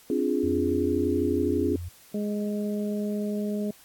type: chord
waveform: sine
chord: D half-diminished seventh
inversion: third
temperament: equal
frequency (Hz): 261.6 / 293.7 / 349.2 / 415.3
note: C4 / D4 / F4 / Ab4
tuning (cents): 0 / 0 / 0 / 0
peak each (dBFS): -28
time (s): 0.1-1.76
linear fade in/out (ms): 2
type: tone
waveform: sine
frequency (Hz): 87.2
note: F2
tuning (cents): -2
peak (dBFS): -32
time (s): 0.43-1.89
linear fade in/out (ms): 10
type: harmonic tone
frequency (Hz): 207.7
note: G#3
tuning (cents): 0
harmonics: 1 / 2 / 3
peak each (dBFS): -27 / -33 / -37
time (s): 2.14-3.71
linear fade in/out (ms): 5
effects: white hiss -54 dBFS RMS until 3.84 s + AAC 64 kbps